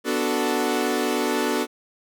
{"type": "chord", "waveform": "sawtooth", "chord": "B minor seventh", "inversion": "none", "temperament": "equal", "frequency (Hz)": [246.9, 293.7, 370, 440], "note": ["B3", "D4", "F#4", "A4"], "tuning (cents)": [0, 0, 0, 0], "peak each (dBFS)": -23, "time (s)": [0.04, 1.67], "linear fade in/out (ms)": 50, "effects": []}